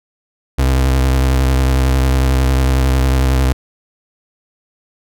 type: tone with vibrato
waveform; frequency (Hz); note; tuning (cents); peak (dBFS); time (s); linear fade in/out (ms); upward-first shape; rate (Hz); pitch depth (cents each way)
35% pulse; 65.41; C2; 0; -9; 0.58-3.53; 10; triangle; 11; 53
effects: none